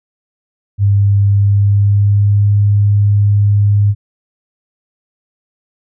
sine tone with pitch glide, 100.5 to 102.37 Hz, G2 to G#2, +44 to -24 cents, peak -7 dBFS, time 0.78-3.95 s, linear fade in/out 50 ms, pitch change +32 cents, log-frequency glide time 1.31-2.49 s, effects none

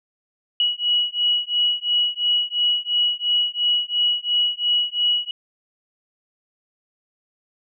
sine beating tone pair, 2919 / 2921.9 Hz, F#7 / F#7, -24 / -22 cents, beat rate 2.9 Hz, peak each -21 dBFS, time 0.6-5.31 s, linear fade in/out 2 ms, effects none

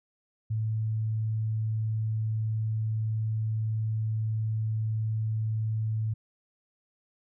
sine tone, 109.8 Hz, A2, 3 cents flat, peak -26 dBFS, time 0.5-6.14 s, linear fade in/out 10 ms, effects none

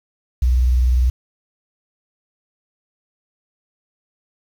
sine tone with vibrato, 62 Hz, B1, 7 cents sharp, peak -12 dBFS, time 0.42-1.1 s, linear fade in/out 5 ms, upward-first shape square, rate 20 Hz, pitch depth 96 cents each way, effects 7-bit

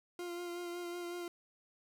40% pulse tone with vibrato, 349.2 Hz, F4, in tune, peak -39 dBFS, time 0.19-1.28 s, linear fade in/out 2 ms, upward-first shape sine, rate 5.4 Hz, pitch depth 20 cents each way, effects none

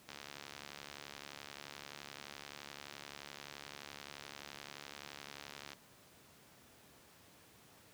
click train, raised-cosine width 0.2 ms, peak -29 dBFS, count 405, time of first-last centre 0.09-5.732 s, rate 71.6 Hz, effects pink hiss -62 dBFS RMS until 7.93 s + high-pass 100 Hz 12 dB/octave

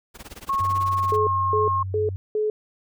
pink noise with tremolo, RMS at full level -38 dBFS, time 0.14-1.17 s, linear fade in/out 20 ms, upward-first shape sine, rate 18 Hz, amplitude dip 95%
sine tone with pitch glide, 1093 to 1074.8 Hz, C#6 to C6, -25 to +46 cents, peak -20 dBFS, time 0.49-1.83 s, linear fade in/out 5 ms, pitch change -29 cents, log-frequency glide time 0.95-1.27 s
sine tone, 94.9 Hz, F#2, 44 cents sharp, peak -27 dBFS, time 0.6-2.16 s, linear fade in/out 0 ms
sine tone bursts, 427.1 Hz, G#4, 48 cents sharp, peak -20 dBFS, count 4, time 1.12-2.5 s, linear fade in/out 2 ms, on 150 ms, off 260 ms
effects none

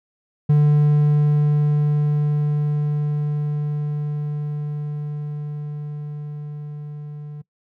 triangle tone with level ramp, 148.1 Hz, D3, 15 cents sharp, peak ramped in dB -9 to -29 dBFS, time 0.49-7.42 s, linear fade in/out 10 ms, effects noise-tail reverb RT60 0.1 s tail -22 dB re dry

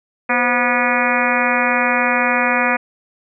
harmonic tone with a mistuned harmonic, 243.4 Hz, B3, 25 cents flat, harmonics 1 / 2 / 3 / 4 / 5 / 6 / 7 / 8 / 9 / 10, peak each -23 / -23 / -23 / -23 / -23 / -23 / -23 / -23 / -23 / -23 dBFS, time 0.29-2.77 s, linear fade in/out 10 ms, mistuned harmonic 2, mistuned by +100 cents, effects none

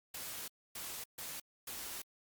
white noise bursts at uneven times, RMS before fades -44 dBFS, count 4, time 0.14-0.48 / 0.75-1.04 / 1.18-1.4 / 1.67-2.02 s, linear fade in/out 5 ms, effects Opus 48 kbps

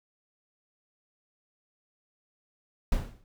brown noise with exponential decay, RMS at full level -23 dBFS, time 2.92-3.24 s, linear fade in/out 1 ms, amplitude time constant 69 ms, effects none

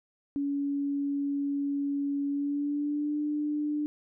sine tone with pitch glide, 282.5 to 297.4 Hz, C#4 to D4, +33 to +22 cents, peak -27 dBFS, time 0.36-3.86 s, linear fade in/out 0 ms, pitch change +89 cents, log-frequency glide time 2.28-3.17 s, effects none

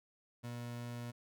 30% pulse tone, 119.8 Hz, A#2, 48 cents sharp, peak -39 dBFS, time 0.43-1.12 s, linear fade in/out 20 ms, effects none

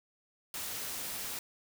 white noise, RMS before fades -39 dBFS, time 0.54-1.39 s, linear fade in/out 2 ms, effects none

